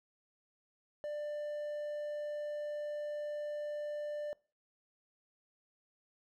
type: tone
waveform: triangle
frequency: 593 Hz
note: D5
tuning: 17 cents sharp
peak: -35 dBFS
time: 1.04-4.33 s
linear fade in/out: 0 ms
effects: noise-tail reverb RT60 0.4 s tail -23 dB re dry